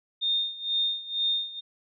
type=tone with tremolo; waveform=sine; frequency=3652 Hz; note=A#7; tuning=36 cents flat; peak=-22 dBFS; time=0.21-1.61 s; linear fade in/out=20 ms; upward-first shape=sine; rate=2.1 Hz; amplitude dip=85%; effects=none